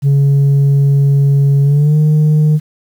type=tone with pitch glide; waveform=sine; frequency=140 to 152.67 Hz; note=C#3 to D#3; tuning=+18 to -33 cents; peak=-4 dBFS; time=0.02-2.6 s; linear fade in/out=50 ms; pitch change=+149 cents; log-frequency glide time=1.63-1.97 s; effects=tanh soft clip ceiling -6 dBFS + 7-bit